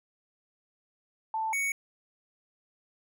sine / square tone pair in turn, 883 / 2229 Hz, A5 / C#7, +6 / +9 cents, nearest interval octave + major third, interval 1603 cents, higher second, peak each -28 dBFS, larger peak neither, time 1.34-1.53 / 1.53-1.72 s, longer neither, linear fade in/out 2 ms, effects none

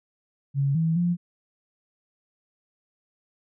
sine tone with pitch steps, 139 / 162.7 / 174.4 Hz, C#3 / E3 / F3, +5 / -22 / -2 cents, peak -20 dBFS, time 0.54-1.17 s, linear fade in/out 50 ms, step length 210 ms, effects none

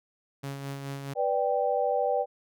sawtooth tone with tremolo, 138.59 Hz, C#3, in tune, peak -29 dBFS, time 0.43-1.14 s, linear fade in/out 10 ms, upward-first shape sine, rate 4.7 Hz, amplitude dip 40%
sine chord, G major, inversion first, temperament equal, 493.9 / 587.3 / 784 Hz, B4 / D5 / G5, 0 / 0 / 0 cents, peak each -28 dBFS, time 1.15-2.26 s, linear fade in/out 50 ms
effects none

